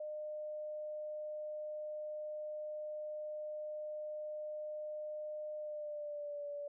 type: tone with pitch glide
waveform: sine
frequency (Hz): 607 to 578.9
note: D#5 to D5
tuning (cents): -43 to -25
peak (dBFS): -40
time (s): 0-6.68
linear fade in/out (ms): 5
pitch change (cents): -82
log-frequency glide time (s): 5.57-6.47
effects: none